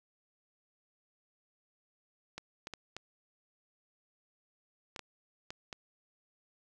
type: clicks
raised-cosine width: 0.2 ms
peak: -24 dBFS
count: 8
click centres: 2.38 / 2.671 / 2.737 / 2.966 / 4.962 / 4.993 / 5.505 / 5.728 s
effects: none